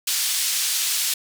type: band-pass noise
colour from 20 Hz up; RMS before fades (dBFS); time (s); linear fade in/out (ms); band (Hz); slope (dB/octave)
pink; -23; 0.07-1.14; 5; 3800 to 14000; 12
effects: none